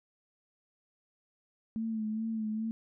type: tone with vibrato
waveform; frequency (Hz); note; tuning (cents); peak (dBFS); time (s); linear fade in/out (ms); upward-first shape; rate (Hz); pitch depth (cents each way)
sine; 220.1; A3; +1; -31; 1.76-2.71; 0; sine; 2.4; 41
effects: none